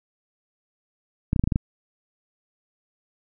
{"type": "clicks", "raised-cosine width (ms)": 5, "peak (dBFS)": -8, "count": 7, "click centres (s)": [1.331, 1.362, 1.395, 1.439, 1.475, 1.522, 1.559], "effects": []}